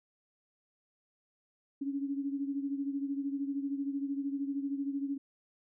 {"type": "beating tone pair", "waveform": "sine", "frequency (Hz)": [276.6, 289.6], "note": ["C#4", "D4"], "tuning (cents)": [-4, -24], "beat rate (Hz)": 13, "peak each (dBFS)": [-33, -39], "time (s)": [1.81, 5.18], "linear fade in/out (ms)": 10, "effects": []}